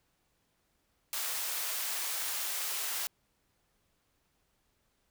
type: high-pass noise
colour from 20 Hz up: white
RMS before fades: -35 dBFS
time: 1.13-3.07 s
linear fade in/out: 0 ms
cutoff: 640 Hz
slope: 12 dB/octave
effects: pink hiss -75 dBFS RMS until 5.1 s